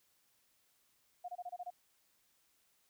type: tone bursts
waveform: sine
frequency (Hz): 715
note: F5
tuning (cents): +41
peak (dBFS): -40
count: 7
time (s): 1.24-1.705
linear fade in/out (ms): 10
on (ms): 45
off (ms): 25
effects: white hiss -74 dBFS RMS until 2.89 s